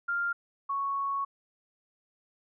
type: tone pair in turn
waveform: sine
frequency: 1396.9 / 1108.7 Hz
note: F6 / C#6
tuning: 0 / 0 cents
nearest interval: major third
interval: 400 cents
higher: first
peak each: -27 / -28 dBFS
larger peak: first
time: 0.08-0.33 / 0.69-1.25 s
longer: second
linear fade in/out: 10 ms
effects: none